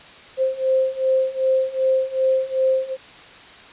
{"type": "beating tone pair", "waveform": "sine", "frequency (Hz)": [523.3, 525.9], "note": ["C5", "C5"], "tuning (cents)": [0, 9], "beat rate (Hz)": 2.6, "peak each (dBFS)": [-21, -19], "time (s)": [0.37, 2.97], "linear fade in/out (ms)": 50, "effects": ["white hiss -43 dBFS RMS until 3.72 s", "resampled to 8000 Hz"]}